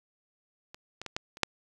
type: clicks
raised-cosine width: 0.2 ms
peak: -27 / -22 / -20 / -14 / -28 / -6 dBFS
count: 6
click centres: 0.745 / 1.016 / 1.063 / 1.165 / 1.371 / 1.433 s
effects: 8-bit